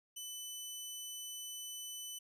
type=tone; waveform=15% pulse; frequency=3000 Hz; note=F#7; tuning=23 cents sharp; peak=-36 dBFS; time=0.16-2.19 s; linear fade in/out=10 ms; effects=none